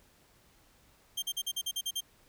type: tone bursts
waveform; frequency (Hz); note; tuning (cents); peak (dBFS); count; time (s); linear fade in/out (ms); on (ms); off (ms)
sawtooth; 3174; G7; +21; -28; 9; 1.17-2.008; 10; 54; 44
effects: pink hiss -64 dBFS RMS until 2.28 s